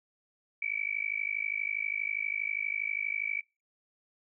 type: tone with amplitude modulation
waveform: sine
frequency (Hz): 2295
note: D7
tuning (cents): -40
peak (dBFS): -26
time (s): 0.62-3.41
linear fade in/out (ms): 5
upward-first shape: sine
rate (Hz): 52.4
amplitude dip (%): 100
effects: noise-tail reverb RT60 0.3 s tail -26 dB re dry